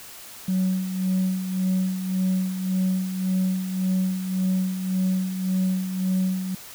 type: tone with tremolo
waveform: sine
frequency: 186.6 Hz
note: F#3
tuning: 15 cents sharp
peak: -17 dBFS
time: 0.48-6.55 s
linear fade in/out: 5 ms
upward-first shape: sine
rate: 1.8 Hz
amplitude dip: 65%
effects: tanh soft clip ceiling -17 dBFS + white hiss -42 dBFS RMS until 6.74 s